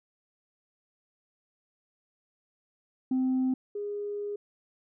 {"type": "tone pair in turn", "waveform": "sine", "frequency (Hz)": [258.8, 410.8], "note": ["C4", "G#4"], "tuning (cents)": [-19, -19], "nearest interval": "minor sixth", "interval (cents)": 800, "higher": "second", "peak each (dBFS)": [-22, -31], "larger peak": "first", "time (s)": [[3.11, 3.54], [3.75, 4.36]], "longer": "second", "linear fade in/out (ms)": 5, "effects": ["tanh soft clip ceiling -22 dBFS"]}